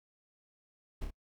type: noise with echo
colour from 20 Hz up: brown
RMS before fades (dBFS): -35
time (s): 1.01-1.05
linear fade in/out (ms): 10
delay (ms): 29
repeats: 2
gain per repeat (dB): -4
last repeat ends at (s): 1.108
effects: noise-tail reverb RT60 0.1 s tail -25 dB re dry